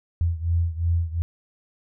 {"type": "beating tone pair", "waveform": "sine", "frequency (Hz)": [83.6, 86.4], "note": ["E2", "F2"], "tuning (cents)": [25, -18], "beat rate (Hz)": 2.8, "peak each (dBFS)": [-22, -25], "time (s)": [0.21, 1.22], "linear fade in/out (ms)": 0, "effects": []}